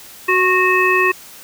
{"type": "harmonic tone with a mistuned harmonic", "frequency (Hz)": 370, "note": "F#4", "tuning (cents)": 0, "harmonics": [1, 3, 5, 7], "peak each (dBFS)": [-17, -17, -17, -17], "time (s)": [0.28, 1.12], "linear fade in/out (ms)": 10, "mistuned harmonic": 3, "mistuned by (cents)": -29, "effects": ["white hiss -39 dBFS RMS until 1.43 s"]}